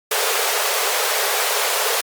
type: high-pass noise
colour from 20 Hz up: pink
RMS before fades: -20 dBFS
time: 0.11-2.01 s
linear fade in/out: 5 ms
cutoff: 400 Hz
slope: 96 dB/octave
effects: Opus 48 kbps